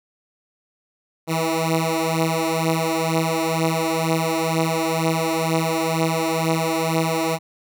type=beating tone pair; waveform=10% pulse; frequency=161.6 / 163.7 Hz; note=E3 / E3; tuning=-34 / -12 cents; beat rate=2.1 Hz; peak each=-13 / -15 dBFS; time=1.27-7.39 s; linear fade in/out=50 ms; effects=none